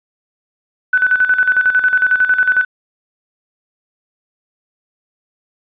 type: tone with tremolo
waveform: sine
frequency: 1500 Hz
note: F#6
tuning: 23 cents sharp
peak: -8 dBFS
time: 0.93-2.65 s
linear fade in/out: 5 ms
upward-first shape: square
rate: 11 Hz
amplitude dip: 65%
effects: resampled to 8000 Hz + 7-bit

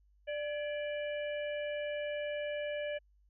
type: harmonic tone with a mistuned harmonic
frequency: 590 Hz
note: D5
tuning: 8 cents sharp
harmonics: 1 / 3 / 4 / 5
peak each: -35 / -45 / -47 / -49 dBFS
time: 0.27-2.99 s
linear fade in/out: 20 ms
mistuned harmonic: 3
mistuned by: -69 cents
effects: added 50 Hz sine -64 dBFS peak until 3.29 s

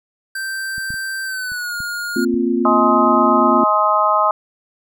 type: tone with pitch glide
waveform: square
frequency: 1563 to 1425 Hz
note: G6 to F6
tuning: -6 to +34 cents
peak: -23 dBFS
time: 0.35-2.25 s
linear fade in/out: 5 ms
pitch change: -160 cents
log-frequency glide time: 1.24-1.75 s
type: clicks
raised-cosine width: 5 ms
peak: -25 / -19 / -28 / -29 / -23 / -23 dBFS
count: 6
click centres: 0.781 / 0.905 / 0.941 / 1.519 / 1.804 / 2.342 s
type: chord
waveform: sine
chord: Bb suspended second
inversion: none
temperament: equal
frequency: 233.1 / 261.6 / 349.2 Hz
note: Bb3 / C4 / F4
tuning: 0 / 0 / 0 cents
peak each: -19 dBFS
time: 2.16-3.64 s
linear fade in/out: 5 ms
type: harmonic tone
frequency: 210 Hz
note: G#3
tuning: 19 cents sharp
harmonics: 3 / 4 / 5 / 6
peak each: -19 / -20 / -17 / -16 dBFS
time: 2.65-4.31 s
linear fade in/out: 2 ms
effects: none

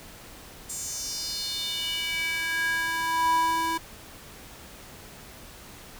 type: tone with high-pass filter sweep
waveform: square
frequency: 328.2 Hz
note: E4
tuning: 8 cents flat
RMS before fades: -28 dBFS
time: 0.69-3.78 s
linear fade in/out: 10 ms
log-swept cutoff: 7600 to 680 Hz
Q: 4.3
effects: pink hiss -46 dBFS RMS until 5.99 s

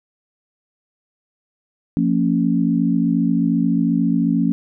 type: chord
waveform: sine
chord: Bb minor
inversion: second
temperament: equal with one note detuned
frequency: 174.61 / 228.9 / 277.2 Hz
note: F3 / Bb3 / Db4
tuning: 0 / -31 / 0 cents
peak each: -19 dBFS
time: 1.97-4.52 s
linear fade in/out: 0 ms
effects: none

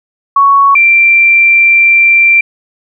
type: tone pair in turn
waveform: sine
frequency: 1113 / 2358 Hz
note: C#6 / D7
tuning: +7 / +6 cents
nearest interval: octave + minor second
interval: 1299 cents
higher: second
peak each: -3 dBFS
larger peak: neither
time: 0.36-0.75 / 0.75-2.41 s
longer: second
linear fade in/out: 5 ms
effects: none

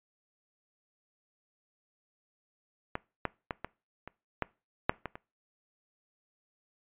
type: clicks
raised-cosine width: 0.5 ms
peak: -17 / -14 / -17 / -20 / -27 / -14 / -8 / -20 / -27 dBFS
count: 9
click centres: 2.954 / 3.253 / 3.508 / 3.646 / 4.076 / 4.423 / 4.895 / 5.057 / 5.155 s
effects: noise-tail reverb RT60 0.3 s tail -22 dB re dry + resampled to 8000 Hz

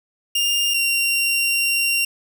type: tone pair in turn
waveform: sawtooth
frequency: 2804 / 2762 Hz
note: F7 / F7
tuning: +6 / -20 cents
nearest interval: unison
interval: 26 cents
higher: first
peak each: -14 dBFS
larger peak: neither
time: 0.35-0.74 / 0.74-2.05 s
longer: second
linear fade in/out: 5 ms
effects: none

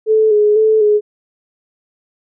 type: tone with vibrato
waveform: sine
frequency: 427.8 Hz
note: A4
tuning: 49 cents flat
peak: -8 dBFS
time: 0.06-1.01 s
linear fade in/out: 50 ms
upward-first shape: square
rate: 2 Hz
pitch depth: 34 cents each way
effects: none

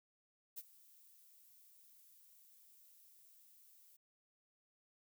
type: noise with ADSR envelope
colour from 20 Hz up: violet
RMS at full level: -45 dBFS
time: 0.56-3.97 s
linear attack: 21 ms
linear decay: 39 ms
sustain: -20 dB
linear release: 14 ms
effects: none

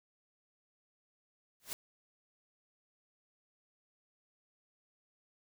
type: noise with exponential growth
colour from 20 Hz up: white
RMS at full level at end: -36 dBFS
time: 1.6-1.73 s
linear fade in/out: 0 ms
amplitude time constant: 27 ms
effects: none

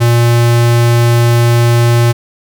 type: tone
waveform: square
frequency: 118.4 Hz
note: A#2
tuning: 27 cents sharp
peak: -7 dBFS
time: 0-2.13 s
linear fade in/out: 20 ms
effects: none

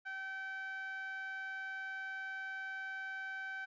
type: tone with band-pass filter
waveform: sawtooth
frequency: 770 Hz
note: G5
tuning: 31 cents flat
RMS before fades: -43 dBFS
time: 0.05-3.66 s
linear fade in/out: 20 ms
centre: 1600 Hz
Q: 4
effects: resampled to 16000 Hz

